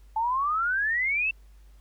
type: exponential sweep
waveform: sine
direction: up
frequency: 864 to 2700 Hz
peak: -23 dBFS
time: 0.16-1.31 s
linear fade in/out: 5 ms
effects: added 50 Hz sine -49 dBFS peak until 1.8 s + pink hiss -66 dBFS RMS until 1.8 s